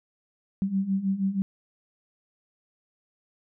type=beating tone pair; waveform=sine; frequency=190 / 196.3 Hz; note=F#3 / G3; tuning=+46 / +3 cents; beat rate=6.3 Hz; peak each=-29 / -25 dBFS; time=0.62-1.42 s; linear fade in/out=0 ms; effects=none